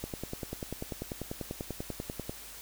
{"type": "click train", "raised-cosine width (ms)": 2, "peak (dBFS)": -22, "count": 24, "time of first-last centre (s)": [0.04, 2.295], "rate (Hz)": 10.2, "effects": ["added 50 Hz sine -57 dBFS peak until 2.61 s", "white hiss -47 dBFS RMS until 2.61 s"]}